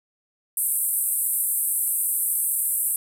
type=band-pass noise; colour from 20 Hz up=white; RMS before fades=-24 dBFS; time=0.57-2.96 s; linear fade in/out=2 ms; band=8200 to 14000 Hz; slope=96 dB/octave; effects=none